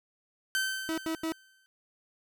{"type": "tone with exponential decay", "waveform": "sawtooth", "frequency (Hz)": 1543, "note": "G6", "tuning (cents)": -28, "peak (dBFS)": -22, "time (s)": [0.55, 1.66], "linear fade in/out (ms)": 0, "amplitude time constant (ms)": 240}
{"type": "tone bursts", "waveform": "40% pulse", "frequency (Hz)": 322.9, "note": "E4", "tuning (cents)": -36, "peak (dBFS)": -29, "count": 3, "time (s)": [0.89, 1.321], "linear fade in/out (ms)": 0, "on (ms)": 87, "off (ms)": 85}
{"effects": []}